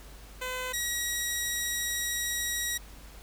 10% pulse tone pair in turn, 508 / 1910.8 Hz, B4 / A#6, +49 / +42 cents, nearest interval octave + major seventh, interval 2293 cents, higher second, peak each -24 / -20 dBFS, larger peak second, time 0.41-0.73 / 0.73-2.78 s, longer second, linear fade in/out 10 ms, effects added 50 Hz sine -47 dBFS peak until 3.22 s + pink hiss -52 dBFS RMS until 3.22 s

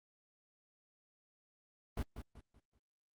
brown noise with echo, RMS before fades -37 dBFS, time 1.97-2.03 s, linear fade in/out 5 ms, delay 190 ms, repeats 4, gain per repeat -9 dB, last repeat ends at 2.79 s, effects Opus 32 kbps

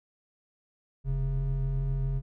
triangle tone pair together, 42.52 / 135 Hz, F1 / C#3, -46 / -45 cents, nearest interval octave + minor sixth, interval 2001 cents, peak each -27 dBFS, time 1.04-2.22 s, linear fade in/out 50 ms, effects none

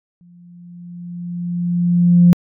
sine tone with exponential growth, 174.61 Hz, F3, in tune, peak -4 dBFS, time 0.21-2.33 s, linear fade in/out 0 ms, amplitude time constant 460 ms, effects tanh soft clip ceiling 0 dBFS

